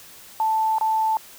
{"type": "tone with dropouts", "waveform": "sine", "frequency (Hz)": 880, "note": "A5", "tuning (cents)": 0, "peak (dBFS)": -18, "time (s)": [0.4, 1.17], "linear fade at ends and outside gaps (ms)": 1, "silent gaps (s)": [0.784, 0.811], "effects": ["white hiss -45 dBFS RMS until 1.38 s"]}